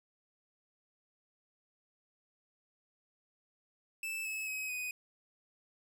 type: tone with pitch steps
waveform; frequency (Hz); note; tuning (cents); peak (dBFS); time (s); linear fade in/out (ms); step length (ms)
45% pulse; 2637 / 2589 / 2541 / 2495; E7 / E7 / D#7 / D#7; 0 / -32 / +36 / +4; -36; 4.03-4.91; 2; 220
effects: none